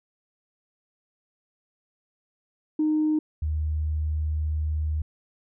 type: tone pair in turn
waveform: sine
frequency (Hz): 307.8 / 76.95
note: D#4 / D#2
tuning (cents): -19 / -19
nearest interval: 2 octaves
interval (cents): 2400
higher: first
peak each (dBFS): -19 / -23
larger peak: first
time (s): 2.79-3.19 / 3.42-5.02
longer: second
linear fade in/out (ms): 5
effects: tanh soft clip ceiling -16 dBFS